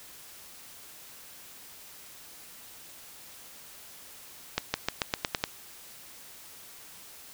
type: accelerating click train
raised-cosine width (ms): 0.2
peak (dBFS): -8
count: 8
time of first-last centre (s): 4.58-5.439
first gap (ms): 160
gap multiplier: 0.91
effects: white hiss -49 dBFS RMS until 7.33 s